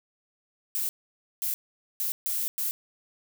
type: noise bursts at uneven times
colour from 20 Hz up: violet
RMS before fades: -29 dBFS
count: 5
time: 0.75-0.89 / 1.42-1.54 / 2-2.12 / 2.26-2.48 / 2.58-2.71 s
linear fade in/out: 0 ms
effects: none